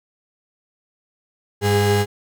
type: tone pair together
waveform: 35% pulse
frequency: 101.06 / 410.7 Hz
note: G#2 / G#4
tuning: -47 / -19 cents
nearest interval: 2 octaves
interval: 2428 cents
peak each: -16 dBFS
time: 1.61-2.06 s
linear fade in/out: 50 ms
effects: none